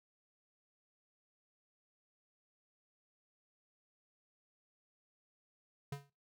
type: tone with exponential decay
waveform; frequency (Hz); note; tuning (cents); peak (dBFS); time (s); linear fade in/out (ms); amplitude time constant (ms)
square; 141.3; C#3; +34; -37; 5.92-6.1; 5; 39
effects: noise-tail reverb RT60 0.2 s tail -17 dB re dry